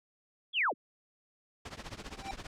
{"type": "linear sweep", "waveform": "sine", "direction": "down", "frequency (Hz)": [3500, 133], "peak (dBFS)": -26, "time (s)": [0.53, 0.74], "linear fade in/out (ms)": 50}
{"type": "noise with tremolo", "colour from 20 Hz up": "pink", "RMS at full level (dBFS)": -40, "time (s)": [1.65, 2.47], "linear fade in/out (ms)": 5, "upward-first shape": "triangle", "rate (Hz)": 15, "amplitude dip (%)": 95}
{"type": "tone with exponential growth", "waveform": "square", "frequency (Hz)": 784, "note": "G5", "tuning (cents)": 0, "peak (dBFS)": -34, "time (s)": [2.11, 2.31], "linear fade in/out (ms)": 1, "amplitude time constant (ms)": 43}
{"effects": ["low-pass 6000 Hz 12 dB/octave"]}